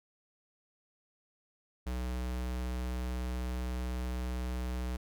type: tone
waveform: square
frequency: 62.1 Hz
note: B1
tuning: 10 cents sharp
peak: -34 dBFS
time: 1.86-4.97 s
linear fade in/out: 10 ms
effects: none